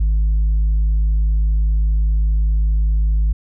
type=tone; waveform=sine; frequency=52.5 Hz; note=G#1; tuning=19 cents sharp; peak=-10 dBFS; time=0-3.33 s; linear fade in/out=10 ms; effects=tanh soft clip ceiling -12 dBFS